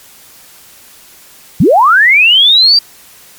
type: linear sweep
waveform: sine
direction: up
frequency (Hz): 116.9 to 4752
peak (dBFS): -3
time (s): 1.6-2.79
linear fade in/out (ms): 5
effects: white hiss -39 dBFS RMS until 3.38 s + MP3 96 kbps